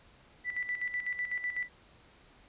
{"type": "tone with tremolo", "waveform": "sine", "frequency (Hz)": 1975.5, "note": "B6", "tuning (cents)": 0, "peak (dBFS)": -30, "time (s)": [0.44, 1.69], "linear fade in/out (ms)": 50, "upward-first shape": "square", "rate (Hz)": 8, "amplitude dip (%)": 65, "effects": ["pink hiss -60 dBFS RMS until 2.48 s", "resampled to 8000 Hz"]}